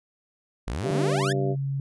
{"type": "exponential sweep", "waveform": "sawtooth", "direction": "up", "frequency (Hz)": [45.56, 1874], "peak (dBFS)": -24, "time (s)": [0.67, 1.33], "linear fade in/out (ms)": 10}
{"type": "harmonic tone", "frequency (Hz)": 97.7, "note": "G2", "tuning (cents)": -5, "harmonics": [2, 3, 4, 5, 6, 7], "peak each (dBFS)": [-35, -33, -27, -38, -36, -34], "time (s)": [0.82, 1.56], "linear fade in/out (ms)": 50}
{"type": "tone with pitch glide", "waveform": "sine", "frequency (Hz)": [145.7, 137.6], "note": ["D3", "C#3"], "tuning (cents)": [-13, -12], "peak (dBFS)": -25, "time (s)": [0.91, 1.8], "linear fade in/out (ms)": 2, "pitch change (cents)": -99, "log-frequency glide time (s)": [1.09, 1.24]}
{"effects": ["resampled to 24000 Hz"]}